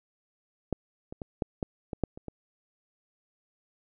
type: clicks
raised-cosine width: 2 ms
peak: -14 / -26 / -23 / -14 / -16 / -20 / -12 / -29 / -24 dBFS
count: 9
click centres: 0.727 / 1.125 / 1.218 / 1.422 / 1.628 / 1.932 / 2.037 / 2.175 / 2.283 s
effects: none